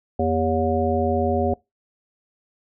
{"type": "harmonic tone with a mistuned harmonic", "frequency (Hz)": 80, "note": "D#2", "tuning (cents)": 49, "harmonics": [1, 3, 5, 7, 9], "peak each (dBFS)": [-25, -25, -25, -25, -25], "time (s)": [0.19, 1.54], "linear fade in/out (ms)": 5, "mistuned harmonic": 1, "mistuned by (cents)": 120, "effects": ["noise-tail reverb RT60 0.2 s tail -23 dB re dry"]}